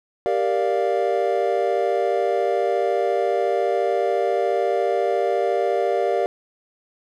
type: chord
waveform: triangle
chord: G minor seventh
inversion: none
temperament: equal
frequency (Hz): 392 / 466.2 / 587.3 / 698.5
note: G4 / Bb4 / D5 / F5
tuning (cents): 0 / 0 / 0 / 0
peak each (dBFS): -22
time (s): 0.26-6.26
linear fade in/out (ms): 0
effects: none